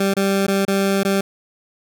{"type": "tone with dropouts", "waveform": "20% pulse", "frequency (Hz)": 196, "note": "G3", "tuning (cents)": 0, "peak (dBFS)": -11, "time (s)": [0, 1.21], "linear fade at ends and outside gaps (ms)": 5, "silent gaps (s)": [[0.139, 0.166], [0.467, 0.48], [0.652, 0.679], [1.033, 1.049]], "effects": []}